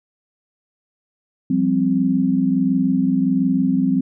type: chord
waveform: sine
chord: F suspended second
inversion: none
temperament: equal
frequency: 174.61 / 196 / 261.6 Hz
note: F3 / G3 / C4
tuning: 0 / 0 / 0 cents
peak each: -22 / -20 / -17 dBFS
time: 1.5-4.01 s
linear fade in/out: 5 ms
effects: none